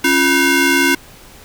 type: ring-modulated tone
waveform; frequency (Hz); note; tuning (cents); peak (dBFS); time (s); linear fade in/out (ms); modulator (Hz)
20% pulse; 622.3; D#5; 0; -3; 0.04-0.95; 5; 897
effects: pink hiss -41 dBFS RMS until 1.44 s